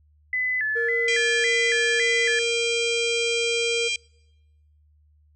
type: tone with vibrato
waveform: sine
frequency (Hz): 1864.7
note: A#6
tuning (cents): 0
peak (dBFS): -22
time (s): 0.33-2.39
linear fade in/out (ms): 2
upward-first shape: square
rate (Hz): 1.8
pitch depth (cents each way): 130
type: tone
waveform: triangle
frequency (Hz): 466.2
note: A#4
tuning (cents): 0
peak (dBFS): -23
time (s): 0.75-3.89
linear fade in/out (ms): 20
type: harmonic tone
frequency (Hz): 799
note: G5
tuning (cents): +33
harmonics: 3 / 4 / 5 / 6 / 7 / 8 / 9 / 10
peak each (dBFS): -26 / -28 / -39 / -36 / -36 / -38 / -41 / -37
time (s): 1.08-3.96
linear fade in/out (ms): 2
effects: noise-tail reverb RT60 1.0 s tail -26 dB re dry + added 75 Hz sine -56 dBFS peak until 5.35 s